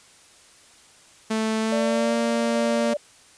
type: tone with pitch glide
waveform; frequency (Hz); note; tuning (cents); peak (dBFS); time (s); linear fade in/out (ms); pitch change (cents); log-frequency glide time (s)
sawtooth; 220 to 231.6; A3 to A#3; 0 to -11; -18; 1.3-2.94; 10; +89; 1.6-2.14
type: tone with tremolo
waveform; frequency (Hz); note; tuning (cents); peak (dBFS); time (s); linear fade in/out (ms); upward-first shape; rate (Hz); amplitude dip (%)
sine; 587.3; D5; 0; -23; 1.72-2.97; 5; square; 1.2; 25
effects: white hiss -52 dBFS RMS until 3.37 s + resampled to 22050 Hz